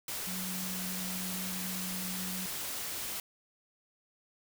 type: tone in noise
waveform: sine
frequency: 185 Hz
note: F#3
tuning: in tune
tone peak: -39 dBFS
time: 0.27-2.46 s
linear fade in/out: 2 ms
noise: white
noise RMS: -38 dBFS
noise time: 0.08-3.2 s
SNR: -4 dB
effects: none